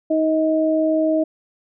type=tone pair together; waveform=sine; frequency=314.9 / 632 Hz; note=D#4 / D#5; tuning=+21 / +27 cents; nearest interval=octave; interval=1206 cents; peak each=-18 dBFS; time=0.1-1.24 s; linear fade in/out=10 ms; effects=none